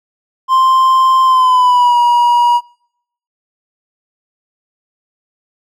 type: tone with pitch glide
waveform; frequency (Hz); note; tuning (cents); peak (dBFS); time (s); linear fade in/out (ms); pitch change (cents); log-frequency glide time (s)
triangle; 1046.5 to 959.6; C6 to A#5; 0 to +50; -5; 0.48-2.61; 50; -150; 1.24-1.98
effects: noise-tail reverb RT60 0.7 s tail -24 dB re dry